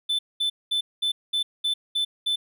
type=tone bursts; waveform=triangle; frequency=3520 Hz; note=A7; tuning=in tune; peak=-20 dBFS; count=8; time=0.09-2.36 s; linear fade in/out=10 ms; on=100 ms; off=210 ms; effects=none